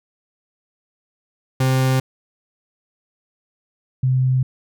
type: tone pair in turn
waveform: 40% pulse / sine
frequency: 130.81 / 129.31 Hz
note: C3 / C3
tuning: 0 / -20 cents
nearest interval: unison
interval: 20 cents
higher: first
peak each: -14 dBFS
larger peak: neither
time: 1.6-2 / 4.03-4.43 s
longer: neither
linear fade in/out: 5 ms
effects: none

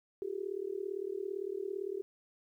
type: tone with amplitude modulation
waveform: sine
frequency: 392 Hz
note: G4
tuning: in tune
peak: -31 dBFS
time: 0.22-2.02 s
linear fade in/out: 0 ms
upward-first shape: sine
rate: 37.7 Hz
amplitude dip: 95%
effects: 12-bit

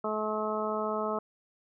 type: harmonic tone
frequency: 214.7 Hz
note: A3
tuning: 42 cents flat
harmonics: 1 / 2 / 3 / 4 / 5 / 6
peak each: -37 / -34 / -34 / -39 / -37 / -36 dBFS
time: 0.04-1.19 s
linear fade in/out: 5 ms
effects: none

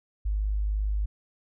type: tone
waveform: sine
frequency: 51.4 Hz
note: G#1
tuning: 17 cents flat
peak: -24 dBFS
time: 0.25-1.06 s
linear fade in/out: 10 ms
effects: none

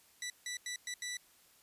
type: tone bursts at uneven times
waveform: 15% pulse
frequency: 1969 Hz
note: B6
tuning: 6 cents flat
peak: -32 dBFS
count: 5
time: 0.22-0.3 / 0.46-0.57 / 0.66-0.76 / 0.87-0.94 / 1.02-1.17 s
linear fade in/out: 2 ms
effects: white hiss -65 dBFS RMS until 1.62 s + resampled to 32000 Hz

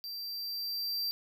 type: tone with level ramp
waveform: square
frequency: 4700 Hz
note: D8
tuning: 1 cent sharp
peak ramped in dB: -39 to -31 dBFS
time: 0.04-1.11 s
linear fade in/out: 0 ms
effects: none

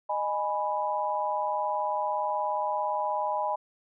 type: chord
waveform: sine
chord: G# minor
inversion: second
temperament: equal with one note detuned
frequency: 614.8 / 830.6 / 987.8 Hz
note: D#5 / G#5 / B5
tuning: -21 / 0 / 0 cents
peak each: -32 / -30 / -30 dBFS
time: 0.09-3.56 s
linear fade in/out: 10 ms
effects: none

